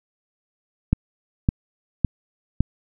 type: click train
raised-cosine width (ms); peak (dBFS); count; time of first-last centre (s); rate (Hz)
5; -4; 4; 0.93-2.606; 1.79
effects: none